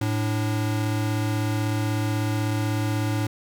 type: tone pair together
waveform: square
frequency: 109.2 / 291.4 Hz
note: A2 / D4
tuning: -13 / -13 cents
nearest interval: octave + perfect fourth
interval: 1700 cents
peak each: -24 / -30 dBFS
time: 0.01-3.27 s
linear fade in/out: 5 ms
effects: none